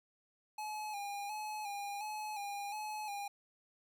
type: tone with vibrato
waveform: square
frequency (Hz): 830.6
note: G#5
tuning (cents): 0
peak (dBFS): -40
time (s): 0.58-3.28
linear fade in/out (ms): 5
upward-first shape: square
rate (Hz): 1.4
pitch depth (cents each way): 46
effects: 13-bit